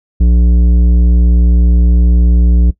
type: tone with tanh clipping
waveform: triangle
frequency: 59.5 Hz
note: A#1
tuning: 36 cents sharp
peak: -7 dBFS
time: 0.2-2.71 s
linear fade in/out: 10 ms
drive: 15 dB
effects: noise-tail reverb RT60 0.1 s tail -19 dB re dry